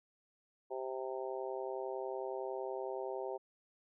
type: harmonic tone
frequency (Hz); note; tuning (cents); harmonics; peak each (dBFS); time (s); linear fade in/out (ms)
130.81; C3; 0; 3 / 4 / 5 / 6 / 7; -41 / -43 / -45 / -47 / -48; 0.7-3.38; 20
effects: none